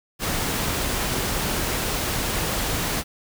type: noise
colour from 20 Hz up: pink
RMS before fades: -25 dBFS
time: 0.19-3.04 s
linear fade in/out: 50 ms
effects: none